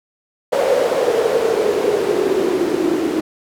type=noise with band-pass filter sweep; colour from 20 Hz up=white; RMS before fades=-17 dBFS; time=0.52-3.21 s; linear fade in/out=10 ms; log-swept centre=540 to 320 Hz; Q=7.4; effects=none